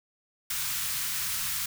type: band-stop noise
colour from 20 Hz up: white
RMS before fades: -31 dBFS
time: 0.5-1.66 s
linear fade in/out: 5 ms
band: 170 to 1100 Hz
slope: 24 dB/octave
effects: none